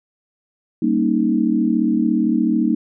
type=chord; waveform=sine; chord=Eb dominant seventh; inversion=first; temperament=equal; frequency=196 / 233.1 / 277.2 / 311.1 Hz; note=G3 / Bb3 / Db4 / Eb4; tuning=0 / 0 / 0 / 0 cents; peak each=-22 / -18 / -24 / -19 dBFS; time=0.82-2.75 s; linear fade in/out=5 ms; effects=none